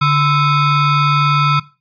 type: ring-modulated tone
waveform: square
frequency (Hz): 585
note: D5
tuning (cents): -7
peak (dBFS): -8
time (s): 0.01-1.6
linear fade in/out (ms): 10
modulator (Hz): 731
effects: noise-tail reverb RT60 0.3 s tail -19 dB re dry + resampled to 11025 Hz